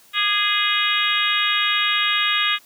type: harmonic tone with a mistuned harmonic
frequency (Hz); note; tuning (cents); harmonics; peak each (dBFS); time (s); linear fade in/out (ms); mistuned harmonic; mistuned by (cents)
415.3; G#4; 0; 3 / 4 / 5 / 6 / 7 / 8 / 9; -25 / -25 / -25 / -25 / -25 / -25 / -25; 0.13-2.59; 50; 3; -40
effects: white hiss -52 dBFS RMS until 2.65 s + high-pass 100 Hz 12 dB/octave